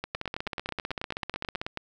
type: two click trains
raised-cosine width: 0.3 ms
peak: -16 / -16 dBFS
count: 17 / 24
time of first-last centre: 0.04-1.773 / 0.15-1.615 s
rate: 9.23 / 15.7 Hz
effects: none